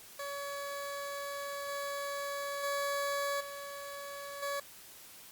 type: tone with level steps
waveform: 20% pulse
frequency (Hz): 565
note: C#5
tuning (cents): +33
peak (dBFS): -33 / -31 / -27 / -37 / -29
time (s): 0.19-4.6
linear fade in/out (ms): 5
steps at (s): 1.68 / 2.63 / 3.4 / 4.42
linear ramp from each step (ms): 10
effects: white hiss -53 dBFS RMS until 5.31 s + Opus 48 kbps

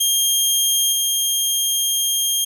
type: tone with level steps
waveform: 15% pulse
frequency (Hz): 3216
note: G7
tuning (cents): +44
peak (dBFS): -8 / -10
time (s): 0-2.45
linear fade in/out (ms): 10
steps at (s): 0.92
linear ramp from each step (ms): 10
effects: none

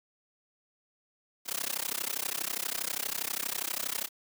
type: noise with amplitude modulation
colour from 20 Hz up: white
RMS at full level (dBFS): -30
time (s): 1.45-4.09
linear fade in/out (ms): 50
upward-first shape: sine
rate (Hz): 32.4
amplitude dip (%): 100
effects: high-pass 200 Hz 12 dB/octave

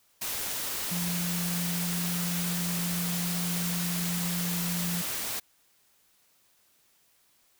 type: tone in noise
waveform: sine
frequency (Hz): 174.61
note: F3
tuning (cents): 0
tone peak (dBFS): -30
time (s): 0.91-5.02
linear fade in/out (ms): 10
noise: white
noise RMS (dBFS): -33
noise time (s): 0.21-5.4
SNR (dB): 0
effects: white hiss -66 dBFS RMS until 7.59 s

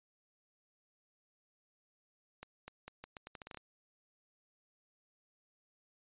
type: accelerating click train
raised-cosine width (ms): 0.3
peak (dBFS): -30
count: 12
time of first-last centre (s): 2.43-3.573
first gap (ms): 250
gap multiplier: 0.8
effects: resampled to 8000 Hz

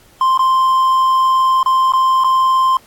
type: tone with dropouts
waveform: triangle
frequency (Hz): 1046.5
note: C6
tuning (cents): 0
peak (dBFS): -8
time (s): 0.21-2.77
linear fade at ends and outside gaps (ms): 2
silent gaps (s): 0.376-0.392 / 1.63-1.66 / 1.922-1.935 / 2.238-2.244
effects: pink hiss -48 dBFS RMS until 2.86 s + AAC 64 kbps

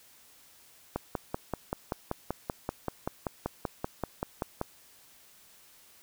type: click train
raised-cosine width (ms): 1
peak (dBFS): -16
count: 20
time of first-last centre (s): 0.96-4.614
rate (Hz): 5.2
effects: white hiss -58 dBFS RMS until 6.02 s

